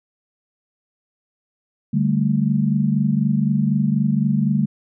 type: chord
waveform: sine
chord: D suspended fourth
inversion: none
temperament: equal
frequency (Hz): 146.83 / 196 / 220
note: D3 / G3 / A3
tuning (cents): 0 / 0 / 0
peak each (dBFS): -20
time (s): 1.93-4.66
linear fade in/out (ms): 10
effects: none